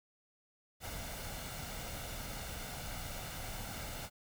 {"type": "noise with comb filter", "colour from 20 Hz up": "pink", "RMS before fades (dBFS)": -43, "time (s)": [0.8, 4.1], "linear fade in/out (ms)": 50, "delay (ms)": 1.4, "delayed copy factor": 0.5, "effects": []}